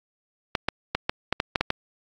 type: clicks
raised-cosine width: 0.3 ms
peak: -6 dBFS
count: 9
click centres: 0.552 / 0.686 / 0.95 / 1.095 / 1.326 / 1.401 / 1.558 / 1.61 / 1.704 s
effects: AAC 64 kbps